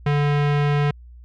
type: tone with low-pass filter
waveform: square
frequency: 145.5 Hz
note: D3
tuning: 16 cents flat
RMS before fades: -19 dBFS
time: 0.06-0.91 s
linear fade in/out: 5 ms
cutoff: 2600 Hz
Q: 1.2
effects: added 60 Hz sine -40 dBFS peak until 1.24 s